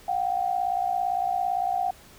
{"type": "tone pair together", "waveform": "sine", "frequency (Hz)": [717.3, 775], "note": ["F5", "G5"], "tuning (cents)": [46, -20], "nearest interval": "minor second", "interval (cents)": 134, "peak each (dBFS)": -26, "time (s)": [0.08, 1.91], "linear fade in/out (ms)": 5, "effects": ["pink hiss -51 dBFS RMS until 2.18 s"]}